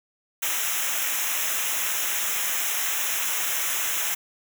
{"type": "noise with comb filter", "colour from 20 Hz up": "white", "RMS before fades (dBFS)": -26, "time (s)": [0.42, 4.15], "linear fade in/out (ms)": 10, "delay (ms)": 0.22, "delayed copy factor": -1, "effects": []}